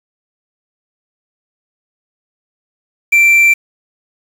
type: tone with quantisation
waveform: triangle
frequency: 2349 Hz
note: D7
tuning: in tune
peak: -4 dBFS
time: 3.12-3.54 s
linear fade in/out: 10 ms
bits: 5
effects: none